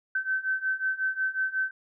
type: beating tone pair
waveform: sine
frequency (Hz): 1534 / 1539.5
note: G6 / G6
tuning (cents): -38 / -32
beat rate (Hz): 5.5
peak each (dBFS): -30 / -28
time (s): 0.15-1.71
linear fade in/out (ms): 5
effects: none